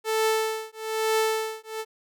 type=tone with tremolo; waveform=sawtooth; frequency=440 Hz; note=A4; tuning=in tune; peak=-16 dBFS; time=0.04-1.85 s; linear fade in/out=50 ms; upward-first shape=triangle; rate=1.1 Hz; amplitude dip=100%; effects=none

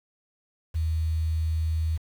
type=tone with quantisation; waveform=sine; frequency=80 Hz; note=D#2; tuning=49 cents sharp; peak=-23 dBFS; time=0.74-1.98 s; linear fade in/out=20 ms; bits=8; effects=none

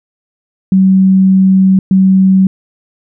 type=tone bursts at uneven times; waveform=sine; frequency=190 Hz; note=F#3; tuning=46 cents sharp; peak=-4 dBFS; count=2; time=0.72-1.79 / 1.91-2.47 s; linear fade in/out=2 ms; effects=none

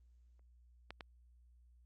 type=clicks; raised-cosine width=0.3 ms; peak=-30 dBFS; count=2; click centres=0.906 / 1.008 s; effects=added 60 Hz sine -62 dBFS peak until 1.85 s + Opus 24 kbps

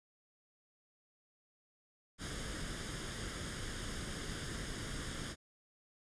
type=noise with comb filter; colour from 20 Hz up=pink; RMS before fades=-42 dBFS; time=2.18-5.36 s; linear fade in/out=50 ms; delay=0.59 ms; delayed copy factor=+0.6; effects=resampled to 22050 Hz

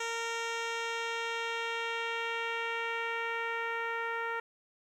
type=tone with low-pass filter sweep; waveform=10% pulse; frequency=461 Hz; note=A#4; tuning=19 cents flat; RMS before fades=-35 dBFS; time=0-4.4 s; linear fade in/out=5 ms; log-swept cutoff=6300 to 1700 Hz; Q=1.4; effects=11-bit

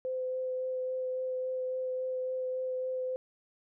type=tone with vibrato; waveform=sine; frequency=513 Hz; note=C5; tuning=34 cents flat; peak=-31 dBFS; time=0.05-3.16 s; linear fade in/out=0 ms; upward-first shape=sine; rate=3.6 Hz; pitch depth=9 cents each way; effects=none

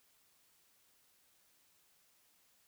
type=silence; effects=white hiss -71 dBFS RMS until 2.67 s

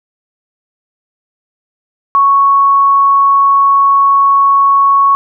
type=tone; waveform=sine; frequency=1108.7 Hz; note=C#6; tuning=in tune; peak=-5 dBFS; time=2.15-5.15 s; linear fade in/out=0 ms; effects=none

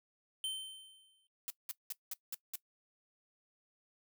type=tone with exponential decay; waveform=square; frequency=3097 Hz; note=G7; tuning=22 cents flat; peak=-34 dBFS; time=0.44-1.27 s; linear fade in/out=1 ms; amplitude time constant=180 ms
type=noise bursts; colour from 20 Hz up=blue; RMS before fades=-40 dBFS; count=6; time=1.48-2.556 s; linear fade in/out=0 ms; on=21 ms; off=190 ms
effects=noise-tail reverb RT60 0.1 s tail -19 dB re dry

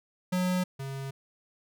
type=tone pair in turn; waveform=square; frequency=182.2 / 135.94 Hz; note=F#3 / C#3; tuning=-26 / -33 cents; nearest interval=perfect fourth; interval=507 cents; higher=first; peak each=-26 / -35 dBFS; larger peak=first; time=0.32-0.64 / 0.79-1.11 s; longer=neither; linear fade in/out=10 ms; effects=none

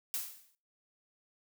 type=noise with exponential decay; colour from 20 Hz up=blue; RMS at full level=-33 dBFS; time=0.14-0.55 s; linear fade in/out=0 ms; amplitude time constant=87 ms; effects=noise-tail reverb RT60 0.3 s tail -19 dB re dry

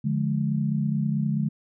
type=chord; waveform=sine; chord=D diminished; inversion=none; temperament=just; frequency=146.83 / 176.2 / 211.4 Hz; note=D3 / F3 / Ab3; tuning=0 / +16 / +31 cents; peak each=-25 / -30 / -26 dBFS; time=0.04-1.49 s; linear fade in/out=10 ms; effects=none

